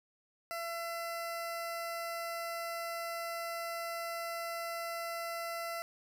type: tone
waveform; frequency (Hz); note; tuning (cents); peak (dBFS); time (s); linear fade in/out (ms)
20% pulse; 675; E5; +41; -32; 0.51-5.82; 0
effects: none